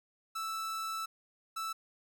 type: tone bursts at uneven times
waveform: 45% pulse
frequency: 1318.5 Hz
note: E6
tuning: in tune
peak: -35 dBFS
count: 2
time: 0.35-1.06 / 1.56-1.73 s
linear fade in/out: 10 ms
effects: none